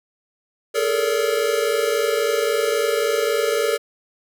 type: tone cluster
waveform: square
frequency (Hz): 419.3 / 439.3 / 463 / 572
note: G#4 / A4 / A#4 / D5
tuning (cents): +17 / -3 / -12 / -46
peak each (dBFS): -25 / -26 / -23 / -25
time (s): 0.74-3.78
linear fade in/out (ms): 20
effects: none